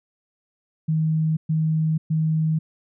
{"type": "tone bursts", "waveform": "sine", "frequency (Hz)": 158, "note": "D#3", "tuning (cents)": 27, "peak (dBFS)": -18, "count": 3, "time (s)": [0.88, 2.59], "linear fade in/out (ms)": 10, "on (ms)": 490, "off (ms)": 120, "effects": []}